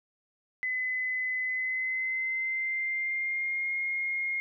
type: tone with pitch glide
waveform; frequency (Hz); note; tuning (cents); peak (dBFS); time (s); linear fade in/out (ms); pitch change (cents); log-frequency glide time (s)
sine; 2020 to 2140; B6 to C7; +39 to +38; -28; 0.63-4.4; 0; +99; 1.43-3.74
effects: none